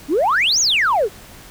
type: exponential two-way sweep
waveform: sine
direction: up then down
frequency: 260 to 6940 to 362.6 Hz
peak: -12 dBFS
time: 0.08-1.09 s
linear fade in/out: 50 ms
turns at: 0.6 s
effects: tanh soft clip ceiling -10 dBFS + pink hiss -41 dBFS RMS until 1.5 s